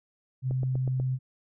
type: tone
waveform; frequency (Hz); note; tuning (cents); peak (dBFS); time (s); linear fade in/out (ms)
sine; 129.5; C3; -17; -25; 0.42-1.19; 50
type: click train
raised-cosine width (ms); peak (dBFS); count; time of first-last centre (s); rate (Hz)
2; -24; 5; 0.51-1; 8.17
effects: none